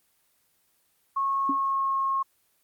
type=tone with pitch glide; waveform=sine; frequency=1093 to 1082.3 Hz; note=C#6 to C#6; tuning=-25 to -42 cents; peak=-23 dBFS; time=1.16-2.23 s; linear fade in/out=10 ms; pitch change=-17 cents; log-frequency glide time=1.4-2.03 s
type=tone with exponential decay; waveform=sine; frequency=277.2 Hz; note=C#4; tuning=in tune; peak=-23 dBFS; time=1.49-1.6 s; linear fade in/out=5 ms; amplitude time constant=22 ms
effects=white hiss -68 dBFS RMS until 2.63 s + Opus 24 kbps